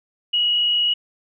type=tone with frequency modulation; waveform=sine; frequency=2905 Hz; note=F#7; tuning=32 cents flat; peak=-16 dBFS; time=0.33-0.94 s; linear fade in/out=10 ms; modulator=43.1 Hz; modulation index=0.73; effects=none